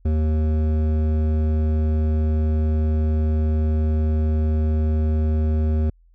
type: tone with hard clipping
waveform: triangle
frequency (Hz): 77.6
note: D#2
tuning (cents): -4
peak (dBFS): -19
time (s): 0.05-5.9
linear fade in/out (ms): 5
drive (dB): 16
effects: added 42 Hz sine -51 dBFS peak until 6.14 s